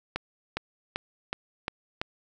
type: accelerating click train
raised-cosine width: 0.3 ms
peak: -13 dBFS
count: 6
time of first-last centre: 0.16-2.015 s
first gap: 410 ms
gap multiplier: 0.95
effects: none